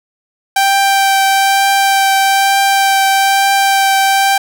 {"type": "tone with vibrato", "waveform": "sawtooth", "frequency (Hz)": 783, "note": "G5", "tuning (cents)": -2, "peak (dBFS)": -5, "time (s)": [0.56, 4.38], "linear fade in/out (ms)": 5, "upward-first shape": "triangle", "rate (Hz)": 1.1, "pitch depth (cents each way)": 11, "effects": []}